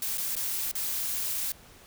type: noise with dropouts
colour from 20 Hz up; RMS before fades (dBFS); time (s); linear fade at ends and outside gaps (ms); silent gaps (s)
blue; -31; 0.02-1.52; 2; 0.174-0.179 / 0.354-0.365 / 0.714-0.752
effects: pink hiss -53 dBFS RMS until 1.86 s